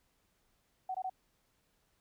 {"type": "tone bursts", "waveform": "sine", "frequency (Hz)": 750, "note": "F#5", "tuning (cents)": 23, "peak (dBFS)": -34, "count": 3, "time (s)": [0.89, 1.097], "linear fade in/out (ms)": 5, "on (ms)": 55, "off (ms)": 21, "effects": ["pink hiss -75 dBFS RMS until 2 s"]}